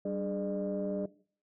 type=tone cluster; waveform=sine; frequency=193.8 / 297 / 416.6 / 602 Hz; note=G3 / D4 / G#4 / D5; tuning=-20 / +20 / +5 / +43 cents; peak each=-35 / -39 / -37 / -35 dBFS; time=0.05-1.06 s; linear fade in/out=5 ms; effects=noise-tail reverb RT60 0.5 s tail -20 dB re dry + tanh soft clip ceiling -24 dBFS